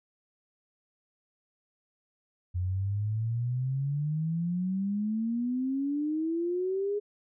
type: exponential sweep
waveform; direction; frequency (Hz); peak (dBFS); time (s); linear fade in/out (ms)
sine; up; 88.1 to 417.6; -27; 2.54-7; 20
effects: none